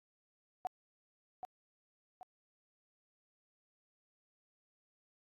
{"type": "tone with echo", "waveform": "sine", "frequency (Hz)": 740, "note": "F#5", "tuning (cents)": 0, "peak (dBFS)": -33, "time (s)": [0.65, 0.67], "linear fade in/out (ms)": 0, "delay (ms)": 780, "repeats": 2, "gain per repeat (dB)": -7, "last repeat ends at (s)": 2.23, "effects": ["AAC 64 kbps"]}